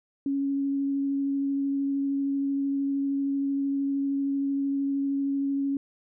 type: tone with vibrato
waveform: sine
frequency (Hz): 277.2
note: C#4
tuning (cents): 0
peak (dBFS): -24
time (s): 0.26-5.77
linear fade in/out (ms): 2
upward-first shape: triangle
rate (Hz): 13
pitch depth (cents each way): 11
effects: none